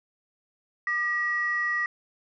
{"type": "tone pair together", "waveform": "sine", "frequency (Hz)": [1202, 1916], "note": ["D6", "A#6"], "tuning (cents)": [40, 47], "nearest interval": "minor sixth", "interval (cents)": 807, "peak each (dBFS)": [-31, -24], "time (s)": [0.87, 1.86], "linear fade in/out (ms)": 2, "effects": ["tanh soft clip ceiling -18 dBFS"]}